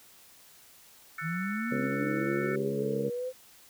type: chord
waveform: sine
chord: F# minor seventh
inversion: third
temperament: just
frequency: 1332 / 1480 / 1776 / 2220 Hz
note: E6 / F#6 / A6 / C#7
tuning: +18 / 0 / +16 / +2 cents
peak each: -40 dBFS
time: 1.18-2.56 s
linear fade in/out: 5 ms
type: linear sweep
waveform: sine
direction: up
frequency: 152.2 to 518 Hz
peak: -31 dBFS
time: 1.21-3.33 s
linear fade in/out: 50 ms
type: harmonic tone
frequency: 69.3 Hz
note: C#2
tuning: in tune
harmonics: 2 / 3 / 4 / 5 / 6 / 7 / 8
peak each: -37 / -35 / -39 / -41 / -40 / -37 / -40 dBFS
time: 1.71-3.1 s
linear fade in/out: 10 ms
effects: white hiss -56 dBFS RMS until 3.69 s